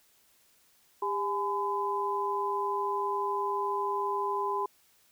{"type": "tone cluster", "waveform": "sine", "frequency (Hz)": [400.6, 843, 1011], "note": ["G4", "G#5", "B5"], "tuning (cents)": [38, 26, 40], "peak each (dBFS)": [-33, -36, -30], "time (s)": [1.02, 4.66], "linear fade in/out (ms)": 5, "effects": ["white hiss -65 dBFS RMS until 5.11 s"]}